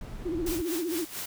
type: noise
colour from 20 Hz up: brown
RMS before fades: -38 dBFS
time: 0.01-0.62 s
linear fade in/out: 2 ms
type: tone with vibrato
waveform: sine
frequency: 336.5 Hz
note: E4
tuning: 36 cents sharp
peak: -28 dBFS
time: 0.25-1.05 s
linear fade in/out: 10 ms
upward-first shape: sine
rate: 15 Hz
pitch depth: 130 cents each way
type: noise with tremolo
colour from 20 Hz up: white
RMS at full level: -35 dBFS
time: 0.46-1.26 s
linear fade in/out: 5 ms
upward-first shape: sine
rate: 4.4 Hz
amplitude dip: 75%
effects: none